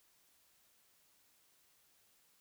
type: silence
effects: white hiss -71 dBFS RMS until 2.4 s